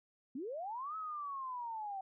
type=linear two-way sweep; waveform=sine; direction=up then down; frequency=233.8 to 1300 to 757 Hz; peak=-39 dBFS; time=0.35-2.01 s; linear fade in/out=5 ms; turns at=0.96 s; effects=none